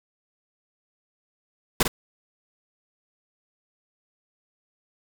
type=noise with echo; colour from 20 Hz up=pink; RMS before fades=-18 dBFS; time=1.8-1.83 s; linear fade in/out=5 ms; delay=50 ms; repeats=1; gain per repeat=-7 dB; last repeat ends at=1.88 s; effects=none